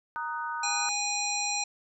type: chord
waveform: sine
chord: D# minor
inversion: second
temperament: just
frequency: 933.4 / 1244.5 / 1493.4 Hz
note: A#5 / D#6 / F#6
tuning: +2 / 0 / +16 cents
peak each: -34 / -36 / -36 dBFS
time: 0.16-0.89 s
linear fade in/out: 0 ms
type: harmonic tone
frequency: 822 Hz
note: G#5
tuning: 18 cents flat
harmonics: 1 / 3 / 5 / 7 / 9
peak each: -34 / -34 / -34 / -34 / -34 dBFS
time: 0.63-1.64 s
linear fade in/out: 5 ms
effects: none